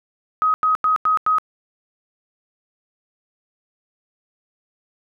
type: tone bursts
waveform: sine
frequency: 1262 Hz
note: D#6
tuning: 24 cents sharp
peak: -14 dBFS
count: 5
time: 0.42-1.384 s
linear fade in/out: 0 ms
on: 120 ms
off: 91 ms
effects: none